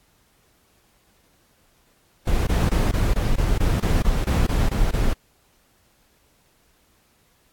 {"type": "noise bursts", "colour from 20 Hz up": "brown", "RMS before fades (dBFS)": -19, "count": 13, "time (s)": [2.27, 5.134], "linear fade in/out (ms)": 5, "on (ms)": 200, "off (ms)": 22, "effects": ["pink hiss -61 dBFS RMS until 7.52 s", "AAC 64 kbps"]}